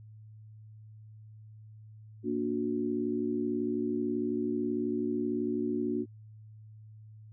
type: chord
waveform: sine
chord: Bb augmented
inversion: none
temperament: just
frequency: 233.1 / 291.4 / 364.2 Hz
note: Bb3 / D4 / F#4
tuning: 0 / -13 / -27 cents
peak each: -33 dBFS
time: 2.23-6.06 s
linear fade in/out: 50 ms
effects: added 108 Hz sine -48 dBFS peak until 7.32 s